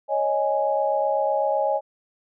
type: chord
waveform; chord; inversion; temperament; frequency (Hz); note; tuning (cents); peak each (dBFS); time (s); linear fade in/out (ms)
sine; C# suspended second; none; equal; 554.4 / 622.3 / 830.6; C#5 / D#5 / G#5; 0 / 0 / 0; -24; 0.08-1.81; 50
effects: none